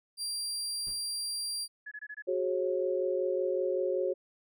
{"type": "tone", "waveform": "30% pulse", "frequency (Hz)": 4740, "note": "D8", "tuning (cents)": 15, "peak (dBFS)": -30, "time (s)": [0.17, 1.68], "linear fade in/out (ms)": 50}
{"type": "noise with exponential decay", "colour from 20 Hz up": "brown", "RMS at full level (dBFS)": -46, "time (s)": [0.87, 1.08], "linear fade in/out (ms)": 2, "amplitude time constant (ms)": 45}
{"type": "tone bursts", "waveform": "sine", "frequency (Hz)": 1700, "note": "G#6", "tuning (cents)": 40, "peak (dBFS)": -39, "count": 5, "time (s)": [1.86, 2.223], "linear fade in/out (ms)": 10, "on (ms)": 55, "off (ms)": 22}
{"type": "chord", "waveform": "sine", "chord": "F# suspended second", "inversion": "none", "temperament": "equal with one note detuned", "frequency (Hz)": [370, 415.3, 543.3], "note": ["F#4", "G#4", "C#5"], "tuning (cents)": [0, 0, -35], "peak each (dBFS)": [-31, -35, -31], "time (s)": [2.27, 4.14], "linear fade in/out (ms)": 20}
{"effects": []}